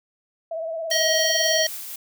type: tone with vibrato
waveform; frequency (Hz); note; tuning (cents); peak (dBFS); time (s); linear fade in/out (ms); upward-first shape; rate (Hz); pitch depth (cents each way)
sine; 652; E5; -19; -26; 0.51-1.63; 5; sine; 18; 47
type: noise with tremolo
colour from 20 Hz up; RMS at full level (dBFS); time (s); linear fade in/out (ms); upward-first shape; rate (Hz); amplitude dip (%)
blue; -33; 0.9-1.96; 5; triangle; 3.9; 30
type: harmonic tone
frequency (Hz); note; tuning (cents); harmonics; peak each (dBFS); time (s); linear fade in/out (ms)
632; D#5; +27; 1 / 3 / 5 / 7 / 9; -25 / -25 / -25 / -25 / -25; 0.91-1.67; 5
effects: none